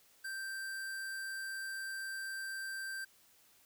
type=tone; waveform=square; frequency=1568 Hz; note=G6; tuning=in tune; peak=-40 dBFS; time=0.24-3.05 s; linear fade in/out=10 ms; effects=white hiss -66 dBFS RMS until 3.65 s